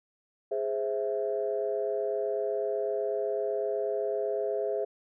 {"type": "chord", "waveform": "sine", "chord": "Ab augmented", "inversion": "none", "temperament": "equal", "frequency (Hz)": [415.3, 523.3, 659.3], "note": ["Ab4", "C5", "E5"], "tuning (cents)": [0, 0, 0], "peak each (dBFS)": [-30, -33, -32], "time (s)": [0.51, 4.85], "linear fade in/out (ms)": 10, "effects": ["tanh soft clip ceiling -18 dBFS"]}